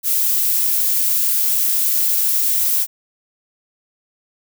violet noise, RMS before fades -17 dBFS, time 0.03-2.87 s, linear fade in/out 50 ms, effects none

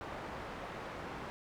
white low-pass noise, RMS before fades -44 dBFS, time 0.01-1.3 s, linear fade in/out 0 ms, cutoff 1200 Hz, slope 12 dB/octave, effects none

